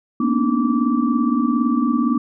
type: tone cluster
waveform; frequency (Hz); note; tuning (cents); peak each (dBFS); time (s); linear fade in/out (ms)
sine; 224.5 / 242.2 / 279.6 / 303.6 / 1161; A3 / B3 / C#4 / D#4 / D6; +35 / -34 / +15 / -42 / -20; -25 / -18 / -22 / -23 / -26; 0.2-2.18; 5
effects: none